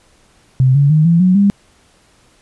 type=tone with pitch steps; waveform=sine; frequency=130 / 141.77 / 154.6 / 168.59 / 183.85 / 200.5 Hz; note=C3 / C#3 / D#3 / E3 / F#3 / G3; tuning=-11 / +39 / -11 / +39 / -11 / +39 cents; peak=-7 dBFS; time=0.6-1.5 s; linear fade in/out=0 ms; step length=150 ms; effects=pink hiss -52 dBFS RMS until 2.41 s + resampled to 24000 Hz